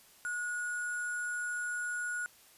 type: tone with sample-and-hold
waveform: sine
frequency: 1453 Hz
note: F#6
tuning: 32 cents flat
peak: -33 dBFS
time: 0.25-2.26 s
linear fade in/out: 0 ms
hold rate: 8820 Hz
effects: white hiss -60 dBFS RMS until 2.57 s + resampled to 32000 Hz